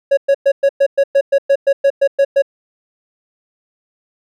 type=tone bursts; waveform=triangle; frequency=554.4 Hz; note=C#5; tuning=in tune; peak=-6 dBFS; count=14; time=0.11-2.422 s; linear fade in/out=10 ms; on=63 ms; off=110 ms; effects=none